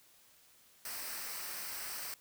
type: noise with comb filter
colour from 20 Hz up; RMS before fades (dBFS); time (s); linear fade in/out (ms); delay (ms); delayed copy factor
white; -42; 0.85-2.14; 2; 0.29; -0.55
effects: white hiss -64 dBFS RMS until 2.2 s